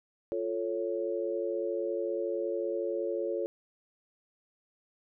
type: chord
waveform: sine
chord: F augmented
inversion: none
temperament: equal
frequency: 349.2 / 440 / 554.4 Hz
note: F4 / A4 / C#5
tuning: 0 / 0 / 0 cents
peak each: -34 dBFS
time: 0.32-3.46 s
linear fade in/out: 0 ms
effects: none